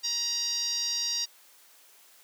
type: tone with band-pass filter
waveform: 10% pulse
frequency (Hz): 945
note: A#5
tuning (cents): +23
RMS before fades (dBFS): -30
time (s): 0.03-1.26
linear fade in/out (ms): 20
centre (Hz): 5200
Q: 7.6
effects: white hiss -57 dBFS RMS until 2.23 s + high-pass 400 Hz 12 dB/octave